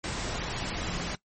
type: tone in noise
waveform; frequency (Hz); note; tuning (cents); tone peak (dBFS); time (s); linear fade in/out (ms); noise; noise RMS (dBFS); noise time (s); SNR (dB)
sine; 173.2; F3; -14; -37; 0.87-1.09; 0; pink; -33; 0.04-1.15; -7
effects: noise-tail reverb RT60 0.1 s tail -18 dB re dry + MP3 32 kbps